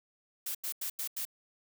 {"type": "noise bursts", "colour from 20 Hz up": "blue", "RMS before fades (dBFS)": -36, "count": 5, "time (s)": [0.46, 1.252], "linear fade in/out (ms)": 5, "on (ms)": 88, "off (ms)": 88, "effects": []}